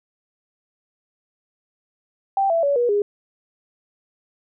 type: tone with pitch steps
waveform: sine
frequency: 783 / 666.1 / 566.6 / 482 / 410 Hz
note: G5 / E5 / C#5 / B4 / G#4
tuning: -2 / +18 / +38 / -42 / -22 cents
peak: -16 dBFS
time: 2.37-3.02 s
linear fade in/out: 2 ms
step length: 130 ms
effects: none